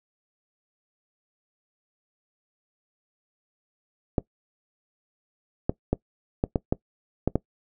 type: clicks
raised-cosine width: 2 ms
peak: -8 dBFS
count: 8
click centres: 4.182 / 5.695 / 5.93 / 6.439 / 6.558 / 6.725 / 7.276 / 7.356 s
effects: noise-tail reverb RT60 0.1 s tail -21 dB re dry